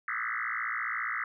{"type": "tone with frequency modulation", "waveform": "sine", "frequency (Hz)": 1634, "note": "G#6", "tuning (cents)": -29, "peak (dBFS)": -30, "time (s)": [0.08, 1.24], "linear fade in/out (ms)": 2, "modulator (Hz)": 57.4, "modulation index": 7.4, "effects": []}